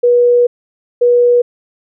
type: tone pair in turn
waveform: sine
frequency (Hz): 484.7 / 484.7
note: B4 / B4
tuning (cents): -32 / -32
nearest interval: unison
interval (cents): 0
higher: neither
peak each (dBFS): -6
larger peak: neither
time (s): 0.03-0.47 / 1.01-1.42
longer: first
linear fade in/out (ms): 10
effects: none